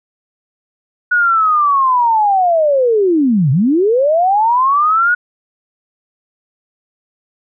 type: linear two-way sweep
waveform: sine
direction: down then up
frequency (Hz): 1471 to 123.47 to 1471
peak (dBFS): -9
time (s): 1.11-5.15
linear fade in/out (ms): 10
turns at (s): 3.51
effects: none